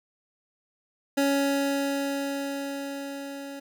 25% pulse tone with level ramp, 278.7 Hz, C#4, 9 cents sharp, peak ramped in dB -17 to -33 dBFS, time 1.17-3.6 s, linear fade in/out 10 ms, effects none

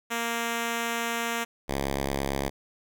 5% pulse tone pair in turn, 232.7 / 68.84 Hz, A#3 / C#2, -3 / -11 cents, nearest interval octave + major sixth, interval 2108 cents, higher first, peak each -16 dBFS, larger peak neither, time 0.1-1.45 / 1.68-2.5 s, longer first, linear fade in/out 20 ms, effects none

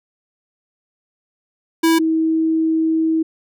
square / sine tone pair in turn, 327.1 / 321.3 Hz, E4 / E4, -13 / -44 cents, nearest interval unison, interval 31 cents, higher first, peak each -12 / -14 dBFS, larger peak first, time 1.83-1.99 / 1.99-3.23 s, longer second, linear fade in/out 10 ms, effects none

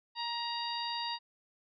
harmonic tone, 942 Hz, A#5, 18 cents sharp, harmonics 1 / 2 / 3 / 4 / 5, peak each -37 / -45 / -43 / -41 / -40 dBFS, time 0.15-1.19 s, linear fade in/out 50 ms, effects none

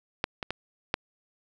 clicks, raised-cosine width 0.3 ms, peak -9 / -16 / -14 / -8 dBFS, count 4, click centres 0.241 / 0.428 / 0.506 / 0.941 s, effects none

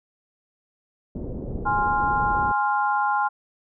pink low-pass noise, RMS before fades -31 dBFS, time 1.15-2.52 s, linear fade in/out 5 ms, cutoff 510 Hz, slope 24 dB/octave
sine chord, F minor, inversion first, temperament equal, 830.6 / 1046.5 / 1396.9 Hz, Ab5 / C6 / F6, 0 / 0 / 0 cents, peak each -22 / -25 / -26 dBFS, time 1.65-3.29 s, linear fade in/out 20 ms
effects none

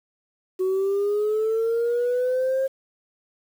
sine linear sweep, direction up, 370 to 537 Hz, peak -18 dBFS, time 0.59-2.68 s, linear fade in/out 20 ms, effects tanh soft clip ceiling -18 dBFS + 8-bit

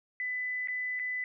sine tone with dropouts, 2000 Hz, B6, 21 cents sharp, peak -31 dBFS, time 0.2-1.24 s, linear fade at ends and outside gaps 1 ms, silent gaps 0.674-0.684 / 0.992-0.996 s, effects none

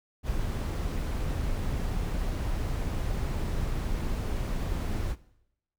brown noise, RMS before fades -30 dBFS, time 0.23-5.16 s, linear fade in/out 50 ms, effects noise-tail reverb RT60 0.8 s tail -19 dB re dry

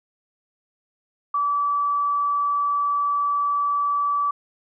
sine tone, 1153 Hz, D6, 32 cents flat, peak -19 dBFS, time 1.34-4.31 s, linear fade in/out 5 ms, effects none

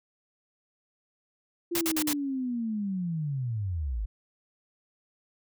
sine linear sweep, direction down, 346.3 to 46.25 Hz, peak -28 dBFS, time 1.71-4.06 s, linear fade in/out 10 ms
white noise bursts, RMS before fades -29 dBFS, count 4, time 1.75-2.131 s, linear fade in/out 2 ms, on 60 ms, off 47 ms
effects none

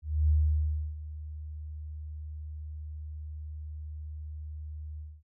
sine tone with ADSR envelope, 76.2 Hz, D#2, 36 cents flat, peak -20 dBFS, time 0.02-5.23 s, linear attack 270 ms, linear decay 660 ms, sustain -17 dB, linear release 240 ms, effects none

